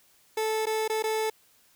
30% pulse tone with dropouts, 437.6 Hz, A4, 9 cents flat, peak -23 dBFS, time 0.37-1.3 s, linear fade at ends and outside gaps 5 ms, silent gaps 0.657-0.667 / 0.879-0.897 / 1.025-1.038 s, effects white hiss -62 dBFS RMS until 1.75 s

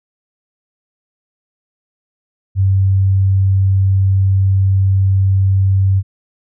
sine tone, 96.4 Hz, G2, 28 cents flat, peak -9 dBFS, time 2.55-6.03 s, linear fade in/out 50 ms, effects none

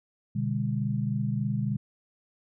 sine chord, G# diminished, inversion first, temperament equal with one note detuned, 123.47 / 146.83 / 202.3 Hz, B2 / D3 / G#3, 0 / 0 / -45 cents, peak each -29 / -31 / -30 dBFS, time 0.35-1.77 s, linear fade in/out 10 ms, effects none

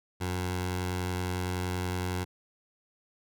15% pulse tone with notch filter, 90.7 Hz, F#2, 34 cents flat, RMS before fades -32 dBFS, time 0.2-2.25 s, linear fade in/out 20 ms, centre 230 Hz, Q 1.5, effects none

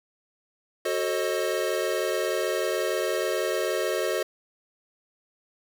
square chord, F# diminished seventh, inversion none, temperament equal with one note detuned, 370 / 440 / 535.8 / 622.3 Hz, F#4 / A4 / C5 / Eb5, 0 / 0 / +41 / 0 cents, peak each -31 dBFS, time 0.85-4.23 s, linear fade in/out 5 ms, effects none

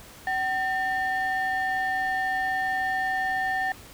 sine tone pair together, 760 / 1804.9 Hz, F#5 / A6, +46 / +44 cents, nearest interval octave + minor third, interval 1498 cents, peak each -25 dBFS, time 0.27-3.72 s, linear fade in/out 2 ms, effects tanh soft clip ceiling -20 dBFS + pink hiss -47 dBFS RMS until 3.93 s

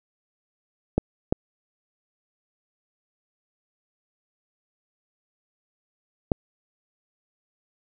clicks, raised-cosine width 2 ms, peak -6 dBFS, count 3, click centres 0.98 / 1.325 / 6.318 s, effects none

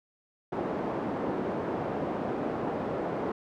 pink band-pass noise, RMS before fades -32 dBFS, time 0.52-3.32 s, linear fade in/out 5 ms, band 240 to 730 Hz, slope 12 dB/octave, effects none

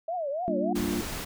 sine tone with vibrato, 634 Hz, D#5, 32 cents sharp, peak -28 dBFS, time 0.08-0.73 s, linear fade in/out 5 ms, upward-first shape triangle, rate 3.5 Hz, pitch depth 280 cents each way
sine chord, G minor seventh, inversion none, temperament equal, 196 / 233.1 / 293.7 / 349.2 Hz, G3 / Bb3 / D4 / F4, 0 / 0 / 0 / 0 cents, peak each -32 dBFS, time 0.48-1.01 s, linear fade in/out 0 ms
pink noise, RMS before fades -35 dBFS, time 0.75-1.25 s, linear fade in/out 10 ms
effects none

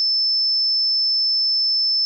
sine tone, 5274 Hz, E8, in tune, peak -16 dBFS, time 0-2.05 s, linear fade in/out 0 ms, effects none

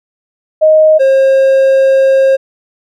sine / triangle tone pair in turn, 624 / 536.1 Hz, D#5 / C5, +5 / +42 cents, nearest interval minor third, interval 263 cents, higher first, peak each -3 dBFS, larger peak neither, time 0.61-0.99 / 0.99-2.37 s, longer second, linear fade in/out 20 ms, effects none

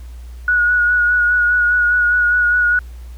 sine tone with vibrato, 1456 Hz, F#6, 28 cents flat, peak -11 dBFS, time 0.48-2.79 s, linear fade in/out 2 ms, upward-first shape sine, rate 4.9 Hz, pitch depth 22 cents each way, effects added 60 Hz sine -30 dBFS peak until 3.17 s + pink hiss -50 dBFS RMS until 3.17 s

